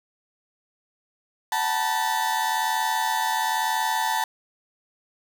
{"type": "tone cluster", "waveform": "35% pulse", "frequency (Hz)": [757, 884, 965], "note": ["F#5", "A5", "B5"], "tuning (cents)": [39, 8, -40], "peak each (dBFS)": [-30, -22, -27], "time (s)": [1.52, 4.24], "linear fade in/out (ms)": 2, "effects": []}